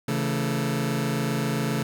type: chord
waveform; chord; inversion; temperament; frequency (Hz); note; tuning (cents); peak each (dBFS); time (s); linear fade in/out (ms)
sawtooth; A major; first; just; 137.5 / 165 / 220; C#3 / E3 / A3; -14 / +2 / 0; -23 / -26 / -24; 0.08-1.83; 5
effects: 9-bit